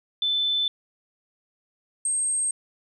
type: tone pair in turn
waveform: sine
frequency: 3520 / 8425 Hz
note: A7 / C9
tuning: 0 / +11 cents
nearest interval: octave + minor third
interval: 1511 cents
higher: second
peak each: -21 / -22 dBFS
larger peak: first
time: 0.22-0.68 / 2.05-2.51 s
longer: neither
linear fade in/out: 2 ms
effects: none